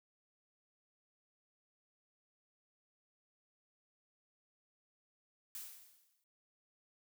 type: noise with exponential decay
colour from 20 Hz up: blue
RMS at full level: -44 dBFS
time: 5.55-6.24 s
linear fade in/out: 1 ms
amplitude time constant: 150 ms
effects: none